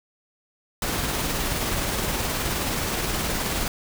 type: noise with tremolo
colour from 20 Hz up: pink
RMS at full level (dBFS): -25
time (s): 0.82-3.68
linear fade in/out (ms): 2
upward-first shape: sine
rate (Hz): 19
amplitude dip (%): 25
effects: none